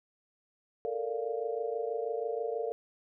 sine chord, Bb major seventh, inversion third, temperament equal, 440 / 466.2 / 587.3 / 698.5 Hz, A4 / Bb4 / D5 / F5, 0 / 0 / 0 / 0 cents, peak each -36 / -34 / -40 / -40 dBFS, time 0.85-2.72 s, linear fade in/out 0 ms, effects none

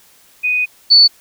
sine tone pair in turn, 2489 / 4470 Hz, D#7 / C#8, 0 / +14 cents, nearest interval minor seventh, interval 1014 cents, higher second, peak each -13 / -4 dBFS, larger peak second, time 0.43-0.66 / 0.9-1.08 s, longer first, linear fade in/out 20 ms, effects white hiss -49 dBFS RMS until 1.2 s

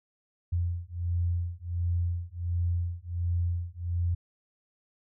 sine beating tone pair, 86.1 / 87.5 Hz, F2 / F2, -24 / +4 cents, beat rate 1.4 Hz, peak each -30 dBFS, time 0.52-4.15 s, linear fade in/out 10 ms, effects none

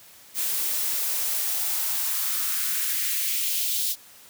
blue noise with high-pass filter sweep, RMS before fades -26 dBFS, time 0.34-3.96 s, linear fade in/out 50 ms, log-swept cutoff 250 to 3800 Hz, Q 1.9, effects white hiss -50 dBFS RMS until 4.29 s + high-pass 60 Hz 12 dB/octave

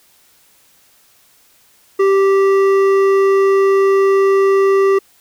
sine tone with hard clipping, 390.6 Hz, G4, 6 cents flat, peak -11 dBFS, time 1.99-4.99 s, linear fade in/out 10 ms, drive 10 dB, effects white hiss -52 dBFS RMS until 5.2 s

